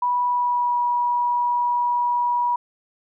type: tone with pitch glide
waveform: sine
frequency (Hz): 980 to 967.6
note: B5 to B5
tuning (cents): -14 to -36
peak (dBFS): -18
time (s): 0.02-2.56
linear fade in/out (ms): 5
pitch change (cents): -22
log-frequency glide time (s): 0.25-0.78
effects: none